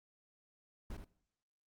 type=noise with echo; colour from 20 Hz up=brown; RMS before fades=-43 dBFS; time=0.9-0.97 s; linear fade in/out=5 ms; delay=76 ms; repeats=1; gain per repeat=-5 dB; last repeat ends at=1.046 s; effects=noise-tail reverb RT60 0.7 s tail -20 dB re dry + Opus 48 kbps